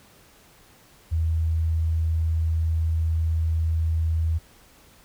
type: tone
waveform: sine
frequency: 81 Hz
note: E2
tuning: 30 cents flat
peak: -20 dBFS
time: 1.11-4.39 s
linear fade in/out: 20 ms
effects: pink hiss -54 dBFS RMS until 5.04 s